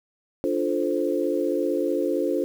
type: chord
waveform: sine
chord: D minor seventh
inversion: none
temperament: equal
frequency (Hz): 293.7 / 349.2 / 440 / 523.3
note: D4 / F4 / A4 / C5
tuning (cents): 0 / 0 / 0 / 0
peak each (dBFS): -27 / -26 / -28 / -27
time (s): 0.44-2.44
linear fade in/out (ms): 0
effects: 8-bit